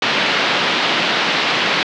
white band-pass noise, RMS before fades -17 dBFS, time 0.02-1.83 s, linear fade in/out 2 ms, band 160 to 3900 Hz, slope 24 dB/octave, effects low-pass 6000 Hz 12 dB/octave

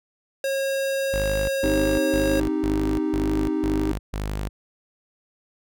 square tone, 543 Hz, C#5, 36 cents flat, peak -23 dBFS, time 0.44-2.4 s, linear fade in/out 2 ms
sawtooth tone bursts, 51.2 Hz, G#1, 24 cents flat, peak -22 dBFS, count 7, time 1.13-4.49 s, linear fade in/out 10 ms, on 360 ms, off 140 ms
triangle chord, C minor, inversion none, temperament equal, 261.6 / 311.1 / 392 Hz, C4 / Eb4 / G4, 0 / 0 / 0 cents, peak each -27 / -21 / -27 dBFS, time 1.63-3.92 s, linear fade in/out 5 ms
effects none

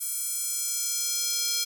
square tone with high-pass filter sweep, 466.9 Hz, A#4, 3 cents sharp, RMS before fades -29 dBFS, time 0-1.65 s, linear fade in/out 20 ms, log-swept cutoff 9700 to 4700 Hz, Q 1.7, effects none

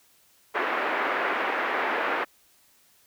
white band-pass noise, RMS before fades -27 dBFS, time 0.54-2.25 s, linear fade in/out 20 ms, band 310 to 2000 Hz, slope 24 dB/octave, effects white hiss -61 dBFS RMS until 3.06 s

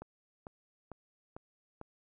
click train, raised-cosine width 1 ms, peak -30 dBFS, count 5, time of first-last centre 0.02-1.814 s, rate 2.23 Hz, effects none

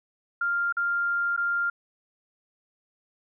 sine tone with dropouts, 1396.9 Hz, F6, in tune, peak -23 dBFS, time 0.41-1.7 s, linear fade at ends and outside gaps 5 ms, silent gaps 0.725-0.768 / 1.365-1.375 s, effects none

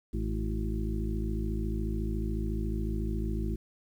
harmonic tone with a mistuned harmonic, 54 Hz, A1, 32 cents flat, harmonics 1 / 2 / 3 / 4 / 6 / 7, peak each -31 / -37 / -40 / -37 / -39 / -42 dBFS, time 0.13-3.56 s, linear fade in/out 10 ms, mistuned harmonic 7, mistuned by -39 cents, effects 10-bit

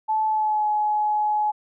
sine tone with pitch glide, 869 to 845.2 Hz, A5 to G#5, -22 to +30 cents, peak -19 dBFS, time 0.08-1.52 s, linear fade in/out 20 ms, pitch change -48 cents, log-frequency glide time 0.27-0.67 s, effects none

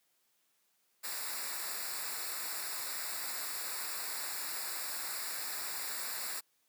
white noise with comb filter, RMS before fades -39 dBFS, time 1.03-6.41 s, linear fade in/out 20 ms, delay 0.32 ms, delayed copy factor -0.85, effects white hiss -75 dBFS RMS until 6.68 s + high-pass 150 Hz 12 dB/octave

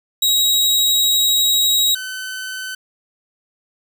sawtooth tone pair in turn, 3822 / 1519.9 Hz, A#7 / F#6, +43 / +46 cents, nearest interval octave + major third, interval 1597 cents, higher first, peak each -10 / -22 dBFS, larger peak first, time 0.22-1.95 / 1.95-2.75 s, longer first, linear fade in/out 5 ms, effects none

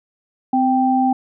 sine tone pair together, 257.3 / 784 Hz, C4 / G5, -29 / 0 cents, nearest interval octave + perfect fifth, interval 1929 cents, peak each -16 dBFS, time 0.53-1.13 s, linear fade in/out 5 ms, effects none

